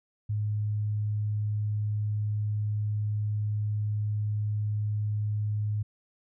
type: tone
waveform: sine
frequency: 105.3 Hz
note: G#2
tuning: 24 cents sharp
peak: -26 dBFS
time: 0.29-5.83 s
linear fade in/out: 10 ms
effects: none